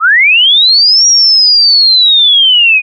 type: linear two-way sweep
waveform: sine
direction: up then down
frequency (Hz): 1211 to 5710 to 2447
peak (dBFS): -3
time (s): 0-2.82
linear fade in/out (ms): 50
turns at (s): 1.07
effects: none